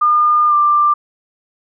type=tone with pitch glide; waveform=sine; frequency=1211 to 1184.7 Hz; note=D#6 to D6; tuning=-47 to +15 cents; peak=-9 dBFS; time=0.01-0.94 s; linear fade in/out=10 ms; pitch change=-38 cents; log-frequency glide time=0.48-0.54 s; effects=none